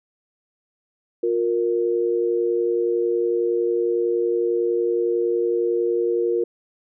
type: tone pair together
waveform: sine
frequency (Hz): 355.3 / 466.2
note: F4 / A#4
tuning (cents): +30 / 0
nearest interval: perfect fourth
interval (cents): 470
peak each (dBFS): -21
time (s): 1.23-6.44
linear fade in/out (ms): 5
effects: none